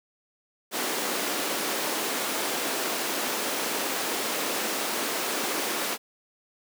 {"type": "high-pass noise", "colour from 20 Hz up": "pink", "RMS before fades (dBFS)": -29, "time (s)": [0.71, 5.98], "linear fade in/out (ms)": 50, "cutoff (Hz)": 260, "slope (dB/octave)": 24, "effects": []}